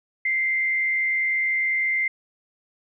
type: tone with frequency modulation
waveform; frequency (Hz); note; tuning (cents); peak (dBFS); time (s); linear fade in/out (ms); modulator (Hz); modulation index
sine; 2086; C7; -6; -20; 0.25-2.08; 5; 89.9; 0.47
effects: none